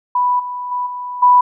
sine tone with level steps, 987.8 Hz, B5, in tune, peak -12 / -22 / -17 / -23 / -6 dBFS, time 0.15-1.41 s, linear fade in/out 5 ms, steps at 0.39 / 0.71 / 0.86 / 1.22 s, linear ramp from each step 10 ms, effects none

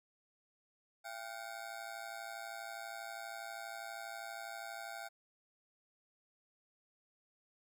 25% pulse ring-modulated tone, 737 Hz, F#5, 7 cents flat, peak -37 dBFS, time 1.04-5.09 s, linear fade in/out 20 ms, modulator 56.2 Hz, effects none

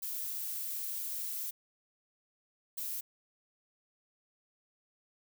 violet noise bursts at uneven times, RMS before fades -38 dBFS, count 2, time 0.02-1.51 / 2.77-3.01 s, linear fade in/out 10 ms, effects none

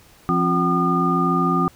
sine tone cluster, 173.1 / 267.3 / 355 / 761 / 1216 Hz, F3 / C4 / F4 / F#5 / D#6, -15 / +37 / +28 / +48 / -40 cents, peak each -21 / -23 / -25 / -28 / -20 dBFS, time 0.29-1.68 s, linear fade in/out 0 ms, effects pink hiss -51 dBFS RMS until 1.75 s

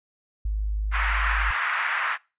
sine tone, 51.91 Hz, G#1, in tune, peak -23 dBFS, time 0.45-1.51 s, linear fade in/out 5 ms
pink band-pass noise, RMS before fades -26 dBFS, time 0.91-2.18 s, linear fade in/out 50 ms, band 1200 to 2100 Hz, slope 24 dB/octave
effects noise-tail reverb RT60 0.3 s tail -24 dB re dry + resampled to 8000 Hz

